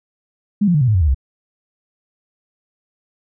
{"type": "tone with pitch steps", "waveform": "sine", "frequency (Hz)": [205.4, 174.73, 148.63, 126.44, 107.56, 91.5, 77.83, 66.21], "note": ["G#3", "F3", "D3", "B2", "A2", "F#2", "D#2", "C2"], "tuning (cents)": [-19, 1, 21, 41, -39, -19, 1, 21], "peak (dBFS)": -11, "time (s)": [0.61, 1.146], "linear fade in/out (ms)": 10, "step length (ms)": 67, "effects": []}